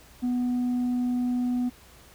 sine tone with tanh clipping, 246.9 Hz, B3, in tune, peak -24 dBFS, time 0.22-1.7 s, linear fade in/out 20 ms, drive 2 dB, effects added 60 Hz sine -55 dBFS peak until 2.14 s + pink hiss -53 dBFS RMS until 2.14 s

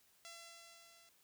5% pulse tone with level ramp, 676 Hz, E5, 43 cents sharp, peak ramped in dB -39 to -53 dBFS, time 0.25-1.09 s, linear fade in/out 0 ms, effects white hiss -71 dBFS RMS until 1.23 s

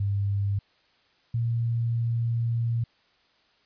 sine tone pair in turn, 100 / 116.71 Hz, G2 / A#2, +35 / +3 cents, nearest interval minor third, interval 268 cents, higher second, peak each -23 dBFS, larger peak neither, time 0-0.59 / 1.34-2.84 s, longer second, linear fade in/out 5 ms, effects white hiss -64 dBFS RMS until 3.65 s + resampled to 11025 Hz

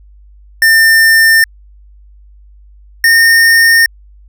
square tone pair in turn, 1800 / 1828.3 Hz, A6 / A#6, +39 / -34 cents, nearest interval unison, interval 27 cents, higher second, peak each -5 dBFS, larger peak neither, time 0.62-1.44 / 3.04-3.86 s, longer neither, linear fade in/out 2 ms, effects added 50 Hz sine -37 dBFS peak until 4.28 s

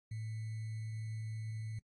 sine tone with sample-and-hold, 110 Hz, A2, in tune, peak -38 dBFS, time 0.11-1.79 s, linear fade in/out 5 ms, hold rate 2100 Hz, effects AAC 32 kbps

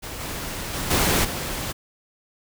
pink noise with level steps, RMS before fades -34 / -31 / -28 / -20 / -29 dBFS, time 0.02-1.73 s, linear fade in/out 20 ms, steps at 0.2 / 0.73 / 0.9 / 1.24 s, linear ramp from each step 10 ms, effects none

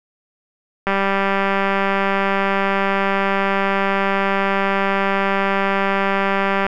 click train, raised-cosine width 0.5 ms, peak -4 dBFS, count 1137, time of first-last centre 0.87-6.666 s, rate 196 Hz, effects none

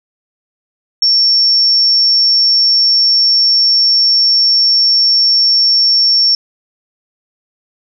sine tone, 5460 Hz, F8, 40 cents flat, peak -7 dBFS, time 1.02-6.35 s, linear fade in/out 2 ms, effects none

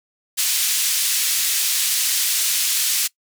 white band-pass noise, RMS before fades -20 dBFS, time 0.37-3.08 s, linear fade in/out 20 ms, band 2700 to 12000 Hz, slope 12 dB/octave, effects noise-tail reverb RT60 0.1 s tail -22 dB re dry

